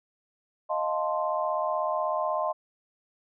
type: chord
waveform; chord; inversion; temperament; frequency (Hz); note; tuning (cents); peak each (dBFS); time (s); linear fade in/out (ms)
sine; F dominant seventh; third; equal; 622.3 / 698.5 / 880 / 1046.5; Eb5 / F5 / A5 / C6; 0 / 0 / 0 / 0; -29 / -32 / -34 / -30; 0.69-2.53; 20
effects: none